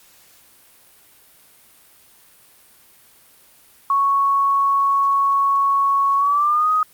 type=tone with pitch glide; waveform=sine; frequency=1108.7 to 1251.7 Hz; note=C#6 to D#6; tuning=0 to +10 cents; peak=-14 dBFS; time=3.9-6.83 s; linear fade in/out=2 ms; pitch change=+210 cents; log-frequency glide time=6.17-6.7 s; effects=white hiss -51 dBFS RMS until 6.93 s + Opus 48 kbps